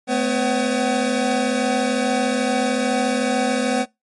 square tone cluster, 219.1 / 252.8 / 500 / 547 / 756 Hz, A3 / B3 / B4 / C#5 / F#5, -7 / +41 / +21 / -23 / +37 cents, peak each -26 / -23 / -25 / -26 / -27 dBFS, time 0.07-3.86 s, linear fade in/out 50 ms, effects noise-tail reverb RT60 0.2 s tail -24 dB re dry + MP3 48 kbps

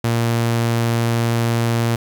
sawtooth tone, 116.54 Hz, A#2, in tune, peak -12 dBFS, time 0.04-1.96 s, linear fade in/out 5 ms, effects 9-bit

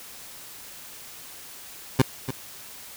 20% pulse tone with echo, 130.81 Hz, C3, in tune, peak -9 dBFS, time 1.99-2.02 s, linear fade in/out 5 ms, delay 290 ms, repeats 1, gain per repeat -12 dB, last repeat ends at 2.31 s, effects white hiss -43 dBFS RMS until 2.96 s

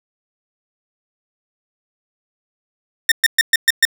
sawtooth tone bursts, 1822 Hz, A#6, 40 cents flat, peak -5 dBFS, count 6, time 3.09-3.852 s, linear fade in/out 2 ms, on 27 ms, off 120 ms, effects none

